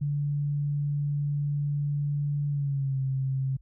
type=tone with pitch glide; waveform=sine; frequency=144.8 to 133.55 Hz; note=D3 to C3; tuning=-24 to +36 cents; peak=-25 dBFS; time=0.01-3.57 s; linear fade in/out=10 ms; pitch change=-140 cents; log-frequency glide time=2.49-2.99 s; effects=added 50 Hz sine -52 dBFS peak until 3.61 s